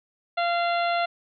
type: harmonic tone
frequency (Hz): 690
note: F5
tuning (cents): -21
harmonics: 1 / 2 / 3 / 4 / 5 / 6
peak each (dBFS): -23 / -29 / -33 / -35 / -37 / -39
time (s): 0.37-1.06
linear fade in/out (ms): 10
effects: none